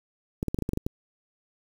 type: clicks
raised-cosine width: 3 ms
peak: -14 dBFS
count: 9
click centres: 0.429 / 0.483 / 0.545 / 0.588 / 0.623 / 0.691 / 0.734 / 0.774 / 0.865 s
effects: 7-bit